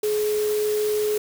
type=tone in noise; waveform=sine; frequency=423.2 Hz; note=G#4; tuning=33 cents sharp; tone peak=-20 dBFS; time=0.03-1.18 s; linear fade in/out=5 ms; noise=white; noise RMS=-34 dBFS; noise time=0.03-1.18 s; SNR=+11 dB; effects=none